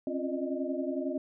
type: tone cluster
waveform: sine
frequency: 267.3 / 278.2 / 347.3 / 603 / 625 Hz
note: C4 / C#4 / F4 / D5 / D#5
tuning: +37 / +6 / -10 / +46 / +8 cents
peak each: -34 / -38 / -36 / -38 / -39 dBFS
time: 0.07-1.18 s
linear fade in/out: 2 ms
effects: none